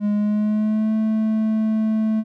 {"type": "tone with pitch glide", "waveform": "triangle", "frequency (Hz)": [207.3, 218.5], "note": ["G#3", "A3"], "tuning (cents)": [-3, -12], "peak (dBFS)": -15, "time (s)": [0, 2.24], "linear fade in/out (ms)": 50, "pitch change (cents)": 91, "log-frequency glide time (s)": [0.13, 0.94], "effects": []}